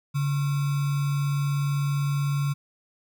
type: tone with sample-and-hold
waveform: sine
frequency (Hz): 142.1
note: C#3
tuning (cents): +43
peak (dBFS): -22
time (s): 0.14-2.54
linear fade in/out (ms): 20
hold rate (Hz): 1225
effects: none